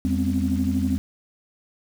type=tone cluster; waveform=sine; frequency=84.9 / 201 / 252.4 / 264.9 Hz; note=F2 / G3 / B3 / C4; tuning=-48 / +44 / +38 / +22 cents; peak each=-25 dBFS; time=0.05-0.98 s; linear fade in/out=0 ms; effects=tanh soft clip ceiling -11 dBFS + 7-bit